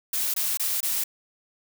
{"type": "noise bursts", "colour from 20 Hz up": "blue", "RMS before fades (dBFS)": -26, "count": 4, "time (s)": [0.13, 1.039], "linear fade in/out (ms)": 5, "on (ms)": 210, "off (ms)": 23, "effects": []}